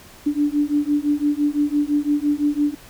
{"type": "beating tone pair", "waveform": "sine", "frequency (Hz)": [290, 295.9], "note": ["D4", "D4"], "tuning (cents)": [-22, 13], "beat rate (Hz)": 5.9, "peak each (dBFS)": -20, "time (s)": [0.26, 2.75], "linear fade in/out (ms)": 10, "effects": ["pink hiss -45 dBFS RMS until 2.89 s"]}